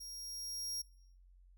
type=tone with level ramp; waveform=sawtooth; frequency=5600 Hz; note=F8; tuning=4 cents sharp; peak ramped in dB=-44 to -35 dBFS; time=0-0.82 s; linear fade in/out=10 ms; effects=noise-tail reverb RT60 0.7 s tail -21 dB re dry + added 45 Hz sine -59 dBFS peak until 1.57 s